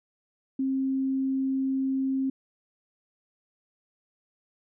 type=tone; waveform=sine; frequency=266.7 Hz; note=C4; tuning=33 cents sharp; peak=-24 dBFS; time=0.59-2.3 s; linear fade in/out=5 ms; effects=none